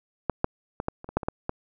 clicks, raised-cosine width 1 ms, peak -9 / -7 / -15 / -12 / -26 / -23 / -8 / -20 / -11 / -13 dBFS, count 10, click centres 0.297 / 0.444 / 0.801 / 0.884 / 1.044 / 1.09 / 1.17 / 1.232 / 1.285 / 1.494 s, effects none

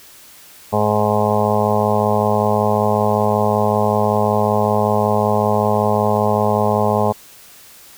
harmonic tone, 105.3 Hz, G#2, 24 cents sharp, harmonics 1 / 2 / 4 / 5 / 6 / 7 / 8 / 9 / 10, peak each -22 / -21 / -21 / -22 / -21 / -24 / -21 / -27 / -25 dBFS, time 0.72-7.13 s, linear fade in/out 20 ms, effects white hiss -43 dBFS RMS until 7.97 s

